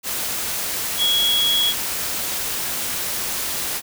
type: tone in noise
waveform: sine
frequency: 3332 Hz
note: G#7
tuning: 5 cents sharp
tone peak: -16 dBFS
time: 0.97-1.74 s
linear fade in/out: 50 ms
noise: white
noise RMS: -25 dBFS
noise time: 0.03-3.82 s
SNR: +6 dB
effects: none